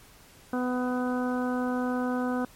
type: harmonic tone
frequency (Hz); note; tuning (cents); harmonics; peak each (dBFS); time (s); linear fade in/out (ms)
250; B3; +21; 1 / 2 / 3 / 4 / 5 / 6; -27 / -33 / -36 / -39 / -39 / -39; 0.53-2.45; 2
effects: pink hiss -54 dBFS RMS until 2.55 s + MP3 64 kbps